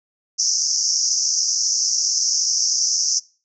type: band-pass noise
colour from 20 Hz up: pink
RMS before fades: -20 dBFS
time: 0.38-3.2 s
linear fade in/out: 20 ms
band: 5200 to 6400 Hz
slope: 96 dB/octave
effects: noise-tail reverb RT60 0.4 s tail -24 dB re dry

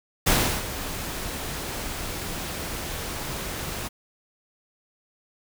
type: noise with ADSR envelope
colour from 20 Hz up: pink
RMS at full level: -19 dBFS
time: 0.26-3.89 s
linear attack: 13 ms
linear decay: 350 ms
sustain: -13 dB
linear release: 22 ms
effects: none

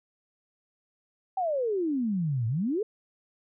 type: exponential two-way sweep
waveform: sine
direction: down then up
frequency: 784 to 108.5 to 457.6 Hz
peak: -25 dBFS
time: 1.37-2.83 s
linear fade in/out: 5 ms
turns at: 2.47 s
effects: none

